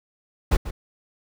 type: noise with echo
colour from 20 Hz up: brown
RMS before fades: -17 dBFS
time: 0.51-0.57 s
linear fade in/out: 10 ms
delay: 140 ms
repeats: 1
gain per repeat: -13 dB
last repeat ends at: 0.71 s
effects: none